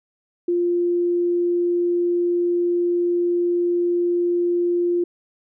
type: tone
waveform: sine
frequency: 349.2 Hz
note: F4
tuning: in tune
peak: -17 dBFS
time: 0.48-5.04 s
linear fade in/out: 5 ms
effects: none